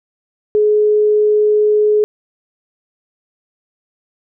sine tone, 422.3 Hz, G#4, 29 cents sharp, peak -9 dBFS, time 0.55-2.04 s, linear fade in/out 0 ms, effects none

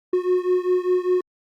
triangle beating tone pair, 361.8 / 366.8 Hz, F#4 / F#4, -39 / -15 cents, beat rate 5 Hz, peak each -18 / -20 dBFS, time 0.13-1.21 s, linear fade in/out 5 ms, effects Opus 32 kbps

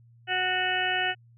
harmonic tone with a mistuned harmonic, 368.8 Hz, F#4, 6 cents flat, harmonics 1 / 2 / 4 / 5 / 6 / 7 / 8, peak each -37 / -30 / -31 / -30 / -38 / -33 / -31 dBFS, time 0.27-1.15 s, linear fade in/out 50 ms, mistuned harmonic 5, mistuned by -16 cents, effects added 117 Hz sine -53 dBFS peak until 1.37 s

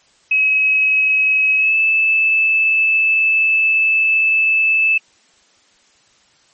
sine tone with pitch glide, 2557 to 2624 Hz, D#7 to E7, +47 to -9 cents, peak -11 dBFS, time 0.31-4.98 s, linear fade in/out 5 ms, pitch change +44 cents, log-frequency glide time 1.57-1.76 s, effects white hiss -54 dBFS RMS until 6.53 s + MP3 32 kbps

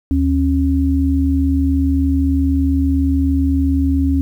sine tone pair together, 76.44 / 272.4 Hz, D#2 / C#4, -30 / -30 cents, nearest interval octave + minor seventh, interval 2200 cents, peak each -15 dBFS, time 0.11-4.21 s, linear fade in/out 0 ms, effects 8-bit

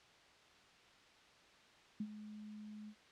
sine tone with ADSR envelope, 211.7 Hz, G#3, 33 cents sharp, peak -36 dBFS, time 2-2.95 s, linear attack 5 ms, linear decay 59 ms, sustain -12 dB, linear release 66 ms, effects white hiss -64 dBFS RMS until 3.11 s + low-pass 4000 Hz 12 dB/octave

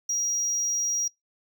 triangle tone, 5720 Hz, F8, 41 cents sharp, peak -23 dBFS, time 0.09-1.08 s, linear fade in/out 5 ms, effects noise-tail reverb RT60 0.2 s tail -26 dB re dry

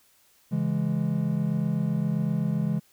triangle chord, C# minor, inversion none, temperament just, 138.59 / 166.31 / 207.9 Hz, C#3 / E3 / G#3, 0 / +16 / +2 cents, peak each -27 / -25 / -26 dBFS, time 0.51-2.8 s, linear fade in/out 20 ms, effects white hiss -62 dBFS RMS until 2.92 s

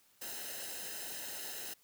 white noise with comb filter, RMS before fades -43 dBFS, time 0.21-1.74 s, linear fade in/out 10 ms, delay 0.87 ms, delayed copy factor -0.7, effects white hiss -68 dBFS RMS until 1.83 s

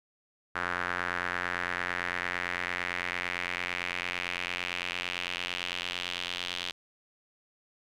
sawtooth tone with band-pass filter sweep, 88.9 Hz, F2, 31 cents sharp, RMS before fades -34 dBFS, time 0.55-6.72 s, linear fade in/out 10 ms, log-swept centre 1500 to 3300 Hz, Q 2.8, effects none

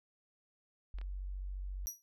sine tone, 47.22 Hz, F#1, 36 cents sharp, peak -38 dBFS, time 0.94-1.86 s, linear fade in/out 0 ms
clicks, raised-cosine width 0.3 ms, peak -37 dBFS, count 2, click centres 0.986 / 1.014 s
sawtooth tone with exponential decay, 5800 Hz, F#8, 35 cents flat, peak -31 dBFS, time 1.87-2.02 s, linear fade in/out 0 ms, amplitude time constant 32 ms
effects none

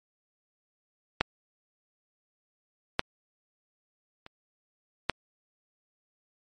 clicks, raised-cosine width 0.3 ms, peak -6 / -6 / -28 / -7 dBFS, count 4, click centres 1.21 / 2.994 / 4.264 / 5.097 s, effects MP3 48 kbps

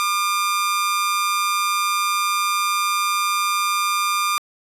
sawtooth tone with amplitude modulation, 1200 Hz, D6, 37 cents sharp, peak -13 dBFS, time 0-4.38 s, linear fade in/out 0 ms, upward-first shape sine, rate 187 Hz, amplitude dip 40%, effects resampled to 32000 Hz

